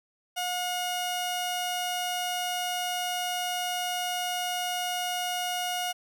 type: tone pair together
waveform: sawtooth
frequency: 720 / 1440 Hz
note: F#5 / F#6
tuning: -47 / -47 cents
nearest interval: octave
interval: 1200 cents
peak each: -26 / -27 dBFS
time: 0.36-5.93 s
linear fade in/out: 20 ms
effects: none